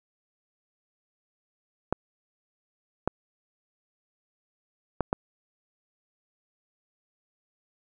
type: clicks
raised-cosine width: 1 ms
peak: -10 dBFS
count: 4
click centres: 1.926 / 3.076 / 5.007 / 5.129 s
effects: none